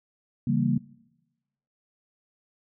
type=chord; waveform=sine; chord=C# diminished seventh; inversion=none; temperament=equal; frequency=138.59 / 164.81 / 196 / 233.1 Hz; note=C#3 / E3 / G3 / Bb3; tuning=0 / 0 / 0 / 0 cents; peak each=-26 / -30 / -28 / -25 dBFS; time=0.47-0.78 s; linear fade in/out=5 ms; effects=noise-tail reverb RT60 1.0 s tail -22 dB re dry